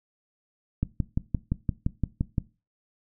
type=click train; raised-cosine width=5 ms; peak=-12 dBFS; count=10; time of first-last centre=0.83-2.382 s; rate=5.8 Hz; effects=noise-tail reverb RT60 0.3 s tail -19 dB re dry